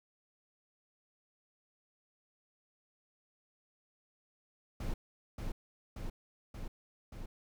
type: noise with echo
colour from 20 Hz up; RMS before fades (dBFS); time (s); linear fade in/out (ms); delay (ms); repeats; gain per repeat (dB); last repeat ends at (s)
brown; -36; 4.8-4.94; 5; 580; 4; -2; 7.26
effects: none